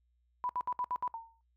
sine tone bursts, 990 Hz, B5, 4 cents sharp, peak -31 dBFS, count 6, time 0.44-1.077 s, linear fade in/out 0 ms, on 52 ms, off 65 ms
sine tone with exponential decay, 911 Hz, A#5, 40 cents flat, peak -35 dBFS, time 1.14-1.41 s, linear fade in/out 1 ms, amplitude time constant 58 ms
effects noise-tail reverb RT60 0.2 s tail -24 dB re dry + added 60 Hz sine -70 dBFS peak until 1.56 s

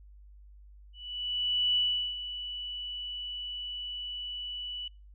sine tone with ADSR envelope, 2960 Hz, F#7, in tune, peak -23 dBFS, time 0.93-4.88 s, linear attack 830 ms, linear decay 390 ms, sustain -12 dB, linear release 4 ms, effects noise-tail reverb RT60 0.3 s tail -26 dB re dry + added 50 Hz sine -50 dBFS peak until 5.14 s

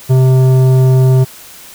triangle tone with tanh clipping, 130 Hz, C3, 11 cents flat, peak -7 dBFS, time 0.09-1.25 s, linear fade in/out 20 ms, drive 16 dB, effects white hiss -35 dBFS RMS until 1.74 s

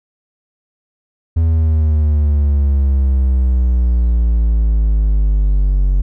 triangle exponential sweep, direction down, 82.41 to 46.13 Hz, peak -8 dBFS, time 1.36-6.02 s, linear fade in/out 10 ms, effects none

